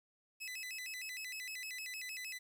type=tone with vibrato; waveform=sawtooth; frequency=2273 Hz; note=C#7; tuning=43 cents sharp; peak=-39 dBFS; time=0.4-2.39 s; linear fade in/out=20 ms; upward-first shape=square; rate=6.5 Hz; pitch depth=220 cents each way; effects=11-bit